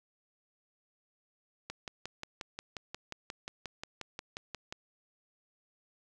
click train, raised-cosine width 0.2 ms, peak -22 dBFS, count 18, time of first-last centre 1.7-4.725 s, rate 5.62 Hz, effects none

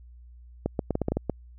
clicks, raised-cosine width 2 ms, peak -12 dBFS, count 9, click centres 0.66 / 0.792 / 0.907 / 0.954 / 1.017 / 1.084 / 1.12 / 1.17 / 1.297 s, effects added 60 Hz sine -46 dBFS peak until 1.58 s

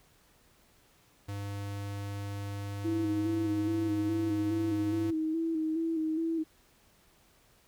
square tone, 100.7 Hz, G2, 47 cents sharp, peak -36 dBFS, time 1.28-5.11 s, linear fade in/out 10 ms
sine tone with vibrato, 321.6 Hz, E4, 43 cents flat, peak -28 dBFS, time 2.84-6.44 s, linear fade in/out 20 ms, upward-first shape square, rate 2.4 Hz, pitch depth 35 cents each way
effects pink hiss -64 dBFS RMS until 7.67 s

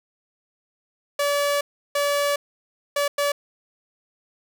sawtooth tone bursts at uneven times, 574 Hz, D5, 40 cents flat, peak -16 dBFS, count 4, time 1.19-1.61 / 1.95-2.36 / 2.96-3.08 / 3.18-3.32 s, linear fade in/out 5 ms, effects none

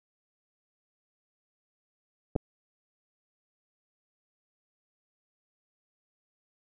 clicks, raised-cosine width 2 ms, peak -23 / -13 dBFS, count 2, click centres 2.355 / 2.362 s, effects none

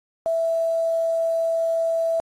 sine tone with quantisation, 659.3 Hz, E5, in tune, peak -19 dBFS, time 0.26-2.2 s, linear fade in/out 0 ms, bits 7, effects AAC 32 kbps

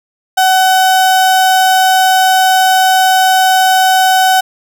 35% pulse tone, 753 Hz, F#5, 30 cents sharp, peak -5 dBFS, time 0.37-4.41 s, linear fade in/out 10 ms, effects none

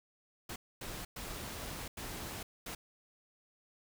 pink noise bursts at uneven times, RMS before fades -43 dBFS, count 5, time 0.49-0.56 / 0.81-1.05 / 1.16-1.88 / 1.97-2.43 / 2.66-2.75 s, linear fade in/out 5 ms, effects none

